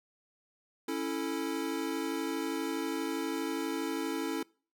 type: chord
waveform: square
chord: A major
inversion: first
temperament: equal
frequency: 277.2 / 329.6 / 440 Hz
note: C#4 / E4 / A4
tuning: 0 / 0 / 0 cents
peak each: -37 / -36 / -39 dBFS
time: 0.88-4.43 s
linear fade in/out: 5 ms
effects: noise-tail reverb RT60 0.4 s tail -24 dB re dry